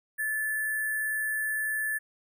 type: tone with sample-and-hold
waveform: sine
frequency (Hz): 1739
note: A6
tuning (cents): -21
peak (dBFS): -27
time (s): 0.18-1.99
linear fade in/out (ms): 20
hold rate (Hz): 11025
effects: none